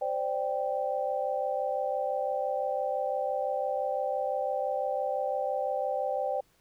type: chord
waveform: sine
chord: C suspended second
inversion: none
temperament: equal with one note detuned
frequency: 521.4 / 587.3 / 784 Hz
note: C5 / D5 / G5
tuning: -6 / 0 / 0 cents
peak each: -32 dBFS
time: 0.01-6.41 s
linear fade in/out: 10 ms
effects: pink hiss -67 dBFS RMS until 6.6 s